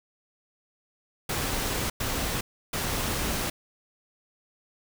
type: noise bursts at uneven times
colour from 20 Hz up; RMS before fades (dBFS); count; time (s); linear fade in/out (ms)
pink; -29; 3; 1.29-1.9 / 2-2.41 / 2.73-3.5; 5
effects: none